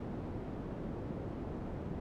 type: low-pass noise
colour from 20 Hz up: white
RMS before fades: -41 dBFS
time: 0-2 s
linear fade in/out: 5 ms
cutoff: 340 Hz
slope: 12 dB/octave
effects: none